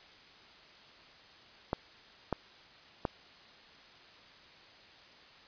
clicks, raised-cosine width 1 ms, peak -16 dBFS, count 3, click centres 1.731 / 2.327 / 3.052 s, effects white hiss -56 dBFS RMS until 5.47 s + resampled to 11025 Hz

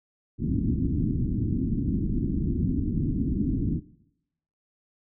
white low-pass noise, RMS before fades -26 dBFS, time 0.38-3.81 s, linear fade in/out 50 ms, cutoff 300 Hz, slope 48 dB/octave, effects noise-tail reverb RT60 0.8 s tail -19 dB re dry

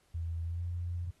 sine tone with pitch glide, 83.2 to 87.03 Hz, E2 to F2, +17 to -6 cents, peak -33 dBFS, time 0.14-1.11 s, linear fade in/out 10 ms, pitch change +77 cents, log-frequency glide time 0.44-0.63 s, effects pink hiss -70 dBFS RMS until 1.2 s + AAC 32 kbps

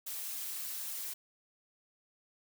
blue noise with flanger, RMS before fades -40 dBFS, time 0.06-1.14 s, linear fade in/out 10 ms, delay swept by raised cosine 2 to 6.2 ms, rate 3.5 Hz, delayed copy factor -0.9, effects none

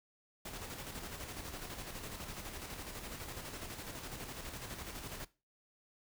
pink noise with tremolo, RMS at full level -44 dBFS, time 0.45-5.25 s, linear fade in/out 5 ms, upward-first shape square, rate 12 Hz, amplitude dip 40%, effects noise-tail reverb RT60 0.3 s tail -19 dB re dry

